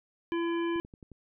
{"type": "harmonic tone", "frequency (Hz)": 337.8, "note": "E4", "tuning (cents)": 42, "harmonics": [1, 3, 5, 7, 9], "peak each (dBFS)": [-28, -38, -42, -45, -47], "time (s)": [0.32, 0.8], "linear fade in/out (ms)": 0}
{"type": "click train", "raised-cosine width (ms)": 3, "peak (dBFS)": -35, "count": 5, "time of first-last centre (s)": [0.76, 1.117], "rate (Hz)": 11.2}
{"effects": []}